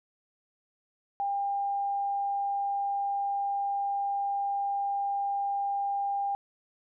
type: tone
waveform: sine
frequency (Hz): 800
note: G5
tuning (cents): +35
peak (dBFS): -27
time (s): 1.2-6.35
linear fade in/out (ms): 0
effects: none